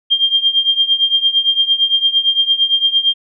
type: tone with tremolo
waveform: sine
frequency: 3197 Hz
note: G7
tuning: 33 cents sharp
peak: -7 dBFS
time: 0.1-3.14 s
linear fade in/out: 20 ms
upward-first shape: triangle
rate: 8.8 Hz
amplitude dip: 90%
effects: none